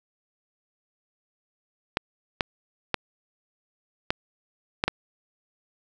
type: clicks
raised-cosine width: 0.3 ms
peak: -6 dBFS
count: 6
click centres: 1.971 / 2.408 / 2.943 / 4.105 / 4.839 / 4.88 s
effects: none